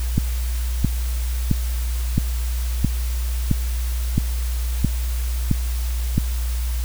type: click train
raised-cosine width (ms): 5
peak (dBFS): -3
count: 10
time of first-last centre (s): 0.18-6.18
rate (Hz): 1.5
effects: added 60 Hz sine -20 dBFS peak until 6.84 s + white hiss -36 dBFS RMS until 6.84 s